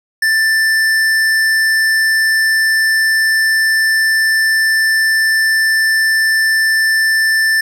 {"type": "tone with hard clipping", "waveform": "triangle", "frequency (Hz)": 1771, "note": "A6", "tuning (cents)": 11, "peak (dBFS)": -12, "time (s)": [0.22, 7.61], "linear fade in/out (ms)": 5, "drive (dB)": 16, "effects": []}